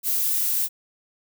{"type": "noise", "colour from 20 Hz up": "violet", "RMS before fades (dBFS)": -23, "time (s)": [0.03, 0.69], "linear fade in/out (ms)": 50, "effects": []}